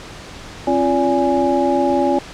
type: tone cluster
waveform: sine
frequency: 267.3 / 346 / 575 / 829 Hz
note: C4 / F4 / D5 / G#5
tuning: +37 / -16 / -37 / -3 cents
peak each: -19 dBFS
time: 0.67-2.19 s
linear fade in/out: 5 ms
effects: pink hiss -35 dBFS RMS until 2.33 s + low-pass 6000 Hz 12 dB/octave